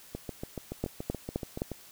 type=two click trains; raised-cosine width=2 ms; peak=-16 / -22 dBFS; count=4 / 12; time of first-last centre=0.84-1.619 / 0.15-1.717 s; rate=3.85 / 7.02 Hz; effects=white hiss -53 dBFS RMS until 1.91 s